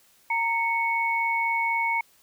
sine tone pair together, 924 / 2214 Hz, A#5 / C#7, -16 / -3 cents, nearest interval octave + minor third, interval 1513 cents, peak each -25 dBFS, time 0.3-2.01 s, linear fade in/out 5 ms, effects white hiss -60 dBFS RMS until 2.22 s

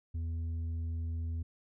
triangle tone with tanh clipping, 82.41 Hz, E2, in tune, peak -34 dBFS, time 0.14-1.43 s, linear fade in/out 10 ms, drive 9 dB, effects none

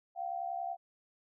sine tone pair together, 698 / 768.6 Hz, F5 / G5, -1 / -34 cents, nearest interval major second, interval 167 cents, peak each -37 / -38 dBFS, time 0.15-0.77 s, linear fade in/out 50 ms, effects none

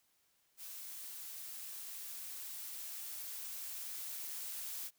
blue noise with level ramp, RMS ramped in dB -48 to -43 dBFS, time 0.57-4.91 s, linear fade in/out 50 ms, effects white hiss -75 dBFS RMS until 4.98 s

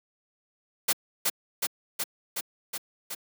white noise with echo, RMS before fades -23 dBFS, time 0.88-0.93 s, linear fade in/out 10 ms, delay 370 ms, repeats 6, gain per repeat -2 dB, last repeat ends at 3.15 s, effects high-pass 200 Hz 12 dB/octave

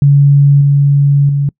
sine tone with level steps, 141.7 Hz, C#3, 38 cents sharp, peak -3 / -5 / -9 dBFS, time 0.02-1.49 s, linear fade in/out 2 ms, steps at 0.61 / 1.29 s, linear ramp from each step 2 ms, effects noise-tail reverb RT60 0.1 s tail -26 dB re dry

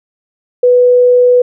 sine tone, 493.9 Hz, B4, in tune, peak -4 dBFS, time 0.63-1.42 s, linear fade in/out 5 ms, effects none

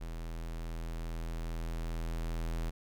square tone with level ramp, 41.2 Hz, E1, in tune, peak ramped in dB -39 to -33 dBFS, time 0-2.71 s, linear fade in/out 20 ms, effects none

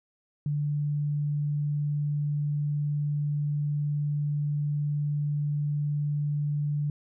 sine tone, 146.83 Hz, D3, in tune, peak -25 dBFS, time 0.46-6.9 s, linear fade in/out 2 ms, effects none

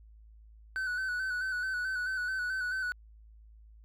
triangle tone with vibrato, 1502 Hz, F#6, 26 cents sharp, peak -29 dBFS, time 0.76-2.92 s, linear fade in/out 0 ms, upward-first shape square, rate 4.6 Hz, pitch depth 35 cents each way, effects added 54 Hz sine -52 dBFS peak until 3.84 s

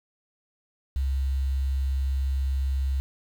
sine tone, 67.3 Hz, C2, 49 cents sharp, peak -22 dBFS, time 0.96-3 s, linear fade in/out 0 ms, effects tanh soft clip ceiling -18 dBFS + 8-bit

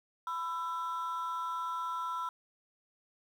triangle ring-modulated tone, 1167 Hz, D6, 11 cents flat, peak -28 dBFS, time 0.27-2.29 s, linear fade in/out 2 ms, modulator 168 Hz, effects tanh soft clip ceiling -25 dBFS + 10-bit

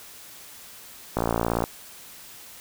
click train, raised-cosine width 1 ms, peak -9 dBFS, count 28, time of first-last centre 1.17-1.64 s, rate 57.5 Hz, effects white hiss -45 dBFS RMS until 2.6 s

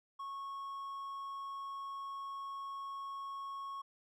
triangle tone, 1100 Hz, C#6, 14 cents flat, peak -39 dBFS, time 0.19-3.82 s, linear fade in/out 10 ms, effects none

